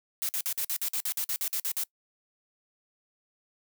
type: noise bursts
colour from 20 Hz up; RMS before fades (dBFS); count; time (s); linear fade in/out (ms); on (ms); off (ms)
blue; -30; 14; 0.22-1.836; 0; 69; 50
effects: noise-tail reverb RT60 0.1 s tail -23 dB re dry